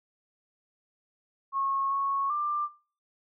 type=tone with pitch steps; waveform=sine; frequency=1092 / 1103 / 1187 Hz; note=C#6 / C#6 / D6; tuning=-26 / -9 / +18 cents; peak=-26 dBFS; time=1.52-2.69 s; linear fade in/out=50 ms; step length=390 ms; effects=noise-tail reverb RT60 0.4 s tail -20 dB re dry